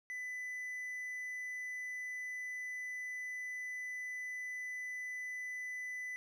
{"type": "tone", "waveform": "triangle", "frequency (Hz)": 1999, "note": "B6", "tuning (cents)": 20, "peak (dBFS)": -38, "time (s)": [0.1, 6.16], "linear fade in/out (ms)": 0, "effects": []}